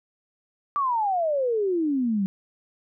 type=exponential sweep; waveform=sine; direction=down; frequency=1181 to 187.5 Hz; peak=-21 dBFS; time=0.76-2.26 s; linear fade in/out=0 ms; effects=none